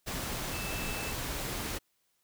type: tone in noise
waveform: sine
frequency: 2637 Hz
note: E7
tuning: in tune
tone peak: -41 dBFS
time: 0.52-1.13 s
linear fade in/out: 20 ms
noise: pink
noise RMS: -36 dBFS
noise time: 0.06-1.79 s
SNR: -8 dB
effects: white hiss -75 dBFS RMS until 2.23 s

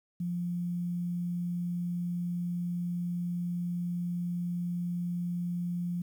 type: tone with quantisation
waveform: sine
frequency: 175 Hz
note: F3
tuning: 4 cents sharp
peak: -30 dBFS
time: 0.2-6.02 s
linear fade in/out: 5 ms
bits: 10
effects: none

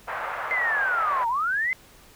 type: band-pass noise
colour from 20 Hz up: white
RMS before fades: -31 dBFS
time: 0.07-1.25 s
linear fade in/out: 20 ms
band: 590 to 1600 Hz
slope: 24 dB/octave
type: linear two-way sweep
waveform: sine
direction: down then up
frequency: 2093 to 898 to 2093 Hz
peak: -22 dBFS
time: 0.51-1.73 s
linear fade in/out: 0 ms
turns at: 1.28 s
effects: pink hiss -52 dBFS RMS until 2.15 s

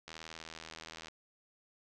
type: click train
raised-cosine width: 0.2 ms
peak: -28 dBFS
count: 82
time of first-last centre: 0.08-1.084 s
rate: 80.7 Hz
effects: resampled to 24000 Hz

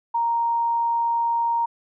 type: tone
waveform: sine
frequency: 932.3 Hz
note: A#5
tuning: in tune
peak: -19 dBFS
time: 0.14-1.66 s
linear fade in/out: 10 ms
effects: none

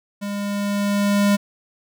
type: tone with level ramp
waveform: square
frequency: 202.7 Hz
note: G#3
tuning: 42 cents flat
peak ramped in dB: -26 to -14 dBFS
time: 0.21-1.37 s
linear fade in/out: 20 ms
effects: none

